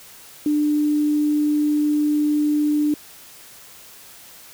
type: tone with quantisation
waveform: sine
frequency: 297.8 Hz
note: D4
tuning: 24 cents sharp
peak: -16 dBFS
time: 0.46-2.94 s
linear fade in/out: 2 ms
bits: 7
effects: white hiss -44 dBFS RMS until 4.53 s